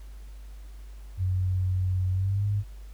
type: tone with pitch glide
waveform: sine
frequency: 92.5 to 102.04 Hz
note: F#2 to G#2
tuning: 0 to -30 cents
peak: -23 dBFS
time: 1.17-2.64 s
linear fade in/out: 50 ms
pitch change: +170 cents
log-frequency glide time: 2.12-2.45 s
effects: added 50 Hz sine -40 dBFS peak until 2.93 s + pink hiss -59 dBFS RMS until 2.93 s